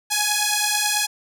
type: beating tone pair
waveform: 5% pulse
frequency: 832 / 841.2 Hz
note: G#5 / G#5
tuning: +3 / +22 cents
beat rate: 9.2 Hz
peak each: -10 dBFS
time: 0.1-1.07 s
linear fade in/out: 20 ms
effects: none